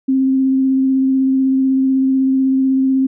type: tone with vibrato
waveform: sine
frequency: 265.1 Hz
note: C4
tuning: 23 cents sharp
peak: -11 dBFS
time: 0.08-3.07 s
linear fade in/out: 10 ms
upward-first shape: sine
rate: 16 Hz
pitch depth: 12 cents each way
effects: none